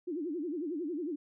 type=tone with vibrato; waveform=sine; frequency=321.7 Hz; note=E4; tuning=42 cents flat; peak=-33 dBFS; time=0.07-1.16 s; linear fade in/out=10 ms; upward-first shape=sine; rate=11 Hz; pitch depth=220 cents each way; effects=none